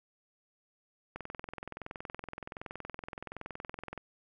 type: click train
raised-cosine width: 0.5 ms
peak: -25 dBFS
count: 61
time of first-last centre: 1.16-3.977 s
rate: 21.3 Hz
effects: none